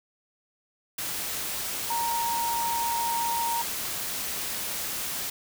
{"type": "tone in noise", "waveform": "sine", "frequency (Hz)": 932, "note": "A#5", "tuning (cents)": -1, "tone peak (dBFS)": -26, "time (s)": [1.9, 3.62], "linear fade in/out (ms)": 5, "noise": "white", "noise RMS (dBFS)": -32, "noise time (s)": [0.98, 5.3], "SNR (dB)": 3, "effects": []}